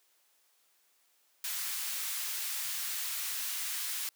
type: high-pass noise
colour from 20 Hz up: white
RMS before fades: -36 dBFS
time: 1.44-4.09 s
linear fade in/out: 2 ms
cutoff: 1400 Hz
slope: 12 dB/octave
effects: white hiss -70 dBFS RMS until 4.15 s + high-pass 400 Hz 12 dB/octave